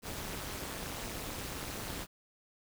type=noise with amplitude modulation; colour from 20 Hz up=pink; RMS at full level=-37 dBFS; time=0.02-2.07 s; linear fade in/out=50 ms; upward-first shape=sine; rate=212 Hz; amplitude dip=85%; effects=none